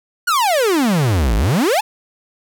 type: exponential two-way sweep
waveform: 45% pulse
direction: down then up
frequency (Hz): 1501 to 49 to 922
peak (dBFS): -13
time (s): 0.27-1.81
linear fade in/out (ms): 10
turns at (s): 1.36
effects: none

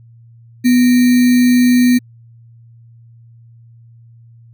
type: tone with sample-and-hold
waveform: sine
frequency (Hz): 246.9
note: B3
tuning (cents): 0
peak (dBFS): -7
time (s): 0.64-1.99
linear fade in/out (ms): 20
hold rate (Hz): 2100
effects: added 116 Hz sine -40 dBFS peak until 4.53 s

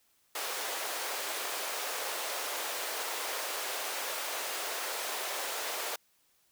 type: high-pass noise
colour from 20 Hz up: pink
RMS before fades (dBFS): -36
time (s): 0.35-5.96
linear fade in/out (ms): 5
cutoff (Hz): 470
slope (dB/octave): 24
effects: white hiss -70 dBFS RMS until 6.51 s

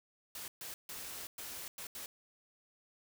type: noise bursts at uneven times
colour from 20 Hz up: white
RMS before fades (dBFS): -45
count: 6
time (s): 0.35-0.48 / 0.61-0.74 / 0.89-1.27 / 1.38-1.68 / 1.78-1.87 / 1.95-2.06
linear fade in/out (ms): 2
effects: none

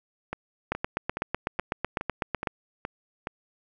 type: two click trains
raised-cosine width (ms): 0.5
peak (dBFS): -16 / -11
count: 8 / 15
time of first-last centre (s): 0.33-3.271 / 0.72-2.472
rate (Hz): 2.38 / 7.99
effects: none

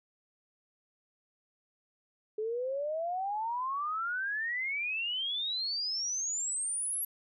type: exponential sweep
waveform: sine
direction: up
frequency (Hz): 422.8 to 11510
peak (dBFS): -31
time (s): 2.38-7.05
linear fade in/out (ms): 5
effects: none

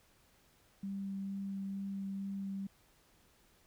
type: tone with vibrato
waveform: sine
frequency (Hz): 196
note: G3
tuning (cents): 0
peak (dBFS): -37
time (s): 0.83-2.67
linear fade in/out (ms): 5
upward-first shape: sine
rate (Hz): 2.2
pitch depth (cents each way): 8
effects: pink hiss -68 dBFS RMS until 3.66 s

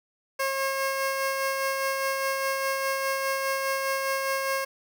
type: tone with tremolo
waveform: 15% pulse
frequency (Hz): 540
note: C#5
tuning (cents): -45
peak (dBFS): -18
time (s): 0.39-4.65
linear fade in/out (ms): 10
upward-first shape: sine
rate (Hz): 4.9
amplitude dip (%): 30
effects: none

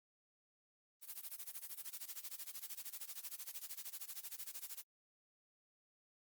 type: noise with tremolo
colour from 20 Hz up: blue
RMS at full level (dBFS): -45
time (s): 1.01-4.84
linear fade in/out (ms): 50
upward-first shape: sine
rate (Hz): 13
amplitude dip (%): 90
effects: Opus 32 kbps

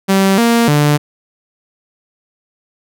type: tone with pitch steps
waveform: sawtooth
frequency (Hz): 193.6 / 233.5 / 147.5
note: G3 / A#3 / D3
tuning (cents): -21 / +3 / +8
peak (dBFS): -5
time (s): 0.08-0.98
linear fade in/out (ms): 20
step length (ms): 300
effects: none

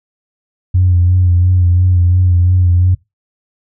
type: tone with vibrato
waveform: sine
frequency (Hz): 89.7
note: F2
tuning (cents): +47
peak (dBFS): -6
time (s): 0.74-2.95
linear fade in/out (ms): 10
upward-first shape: sine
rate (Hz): 2.9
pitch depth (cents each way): 39
effects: noise-tail reverb RT60 0.2 s tail -22 dB re dry + tanh soft clip ceiling -2 dBFS

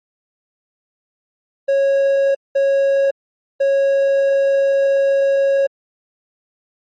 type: tone bursts at uneven times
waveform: triangle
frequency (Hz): 550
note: C#5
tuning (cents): -14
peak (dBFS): -10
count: 3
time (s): 1.68-2.35 / 2.55-3.11 / 3.6-5.67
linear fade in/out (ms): 10
effects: MP3 32 kbps

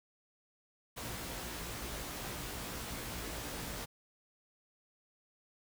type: noise with comb filter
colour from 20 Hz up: pink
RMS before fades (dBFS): -42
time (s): 0.96-3.86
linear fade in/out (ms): 20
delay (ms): 17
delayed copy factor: +0.7
effects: none

